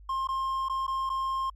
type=tone with dropouts; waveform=triangle; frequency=1063 Hz; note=C6; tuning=27 cents sharp; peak=-25 dBFS; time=0.09-1.5 s; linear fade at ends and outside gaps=5 ms; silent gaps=0.273-0.287 / 0.686-0.696 / 0.868-0.878 / 1.094-1.099 s; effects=added 50 Hz sine -47 dBFS peak until 1.55 s + MP3 96 kbps